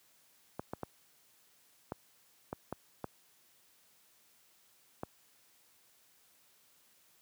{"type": "clicks", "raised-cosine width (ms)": 1, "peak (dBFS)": -23, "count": 8, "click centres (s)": [0.595, 0.735, 0.833, 1.921, 2.529, 2.726, 3.043, 5.034], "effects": ["white hiss -67 dBFS RMS until 7.21 s", "high-pass 80 Hz 12 dB/octave"]}